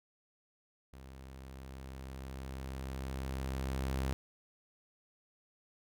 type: tone with level ramp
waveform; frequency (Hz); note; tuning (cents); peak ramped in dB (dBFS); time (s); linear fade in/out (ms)
sawtooth; 66.2; C2; +21; -46 to -28; 0.93-4.13; 0
effects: none